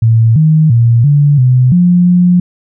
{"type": "tone with pitch steps", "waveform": "sine", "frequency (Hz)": [113.4, 156.5, 117.1, 144.8, 126.7, 177.2, 178.2], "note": ["A#2", "D#3", "A#2", "D3", "B2", "F3", "F3"], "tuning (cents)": [-47, 10, 8, -24, 45, 25, 35], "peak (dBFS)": -4, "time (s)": [0.02, 2.4], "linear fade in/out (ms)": 5, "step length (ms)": 340, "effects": []}